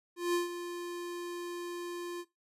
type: tone with ADSR envelope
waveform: square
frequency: 349.2 Hz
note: F4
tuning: in tune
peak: -27 dBFS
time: 0.16-2.25 s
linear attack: 180 ms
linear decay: 140 ms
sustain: -11 dB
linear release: 52 ms
effects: noise-tail reverb RT60 0.2 s tail -18 dB re dry + resampled to 32000 Hz